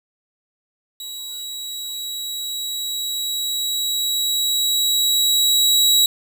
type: tone with level ramp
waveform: sawtooth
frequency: 3877 Hz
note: B7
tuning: 33 cents flat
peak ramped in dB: -27 to -9 dBFS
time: 1-6.06 s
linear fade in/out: 2 ms
effects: 8-bit